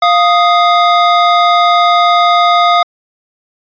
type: tone pair together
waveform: square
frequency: 698.7 / 1245 Hz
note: F5 / D#6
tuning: +1 / +1 cents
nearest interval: minor seventh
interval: 1000 cents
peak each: -10 dBFS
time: 0.02-2.83 s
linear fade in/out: 5 ms
effects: resampled to 11025 Hz